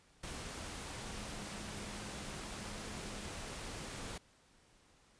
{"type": "tone in noise", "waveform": "sine", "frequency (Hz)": 207.7, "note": "G#3", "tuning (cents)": 0, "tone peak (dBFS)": -52, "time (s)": [0.98, 3.27], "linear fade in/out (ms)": 5, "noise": "pink", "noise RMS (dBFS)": -45, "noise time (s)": [0.23, 4.18], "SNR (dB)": -10, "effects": ["pink hiss -67 dBFS RMS until 5.19 s", "resampled to 22050 Hz"]}